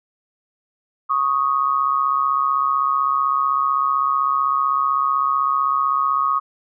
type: tone pair together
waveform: sine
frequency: 1108.7 / 1244.5 Hz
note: C#6 / D#6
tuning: 0 / 0 cents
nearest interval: major second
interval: 200 cents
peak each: -19 dBFS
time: 1.09-6.4 s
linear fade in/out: 20 ms
effects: none